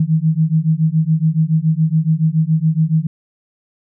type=beating tone pair; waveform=sine; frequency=155.56 / 162.66 Hz; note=D#3 / E3; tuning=0 / -23 cents; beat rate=7.1 Hz; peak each=-15 dBFS; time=0-3.07 s; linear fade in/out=5 ms; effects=none